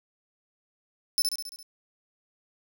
sawtooth tone with echo, 5274 Hz, E8, in tune, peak -18 dBFS, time 1.18-1.22 s, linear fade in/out 0 ms, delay 68 ms, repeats 6, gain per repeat -4 dB, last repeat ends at 1.628 s, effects none

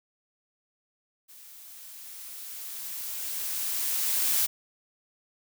blue noise with level ramp, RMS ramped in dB -50 to -24 dBFS, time 1.28-4.47 s, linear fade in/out 20 ms, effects none

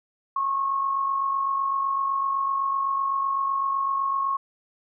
sine tone with amplitude modulation, 1092 Hz, C#6, 26 cents flat, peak -20 dBFS, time 0.36-4.37 s, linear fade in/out 5 ms, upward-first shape sine, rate 47.9 Hz, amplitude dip 45%, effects none

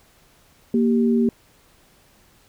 sine tone pair together, 233.1 / 391.3 Hz, A#3 / G4, 0 / -3 cents, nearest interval major sixth, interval 897 cents, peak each -16 / -22 dBFS, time 0.74-1.29 s, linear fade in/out 2 ms, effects pink hiss -56 dBFS RMS until 2.48 s

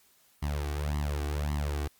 sawtooth tone with flanger, 73.42 Hz, D2, in tune, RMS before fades -31 dBFS, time 0.42-1.88 s, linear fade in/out 10 ms, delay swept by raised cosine 0.98 to 2.68 ms, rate 1.8 Hz, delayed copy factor +1, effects white hiss -64 dBFS RMS until 1.99 s + Opus 48 kbps

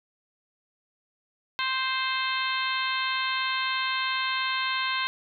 harmonic tone, 523 Hz, C5, 1 cent flat, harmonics 2 / 3 / 4 / 5 / 6 / 7 / 8, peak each -30 / -32 / -33 / -34 / -35 / -35 / -36 dBFS, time 1.59-5.07 s, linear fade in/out 0 ms, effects none

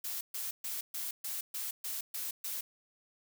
blue noise bursts, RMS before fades -38 dBFS, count 9, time 0.04-2.61 s, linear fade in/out 5 ms, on 170 ms, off 130 ms, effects none

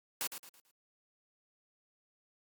white noise with echo, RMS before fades -35 dBFS, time 0.21-0.27 s, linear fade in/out 0 ms, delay 110 ms, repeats 4, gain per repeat -9 dB, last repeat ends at 0.71 s, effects high-pass 200 Hz 12 dB/octave + Opus 48 kbps

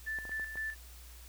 sine tone with tremolo, 1760 Hz, A6, in tune, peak -34 dBFS, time 0.06-0.75 s, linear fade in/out 20 ms, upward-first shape square, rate 3.9 Hz, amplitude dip 55%
clicks, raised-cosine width 1 ms, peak -35 dBFS, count 5, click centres 0.187 / 0.253 / 0.294 / 0.397 / 0.556 s
effects added 60 Hz sine -50 dBFS peak until 1.28 s + white hiss -56 dBFS RMS until 1.28 s

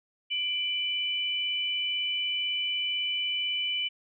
sine tone pair together, 2350 / 2992 Hz, D7 / F#7, +1 / +19 cents, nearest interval major third, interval 418 cents, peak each -33 / -28 dBFS, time 0.3-3.89 s, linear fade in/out 20 ms, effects none

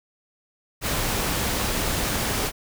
pink noise, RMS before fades -25 dBFS, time 0.81-2.52 s, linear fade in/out 50 ms, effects none

